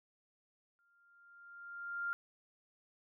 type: tone with exponential growth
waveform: sine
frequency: 1396.9 Hz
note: F6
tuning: in tune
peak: -33 dBFS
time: 0.79-2.13 s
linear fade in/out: 0 ms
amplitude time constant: 290 ms
effects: none